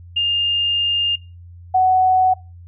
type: tone pair in turn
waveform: sine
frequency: 2815 / 745.6 Hz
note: F7 / F#5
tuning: +13 / +13 cents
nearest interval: octave + major seventh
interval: 2300 cents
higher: first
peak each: -15 / -11 dBFS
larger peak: second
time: 0.16-1.16 / 1.74-2.34 s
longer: first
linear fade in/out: 10 ms
effects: noise-tail reverb RT60 0.3 s tail -23 dB re dry + added 87 Hz sine -37 dBFS peak until 2.67 s